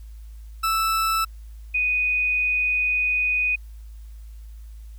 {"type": "tone pair in turn", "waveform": ["40% pulse", "sine"], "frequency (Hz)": [1318.5, 2486], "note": ["E6", "D#7"], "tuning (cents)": [0, -2], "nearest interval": "major seventh", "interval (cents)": 1098, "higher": "second", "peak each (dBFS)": -19, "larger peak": "neither", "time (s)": [[0.63, 1.25], [1.74, 3.56]], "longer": "second", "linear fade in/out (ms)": 10, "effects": ["added 54 Hz sine -37 dBFS peak until 4.98 s", "white hiss -61 dBFS RMS until 4.98 s"]}